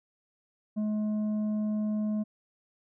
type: tone with tanh clipping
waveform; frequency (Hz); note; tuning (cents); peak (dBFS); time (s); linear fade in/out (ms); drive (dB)
triangle; 212.6; G#3; +41; -28; 0.76-2.24; 20; 10
effects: none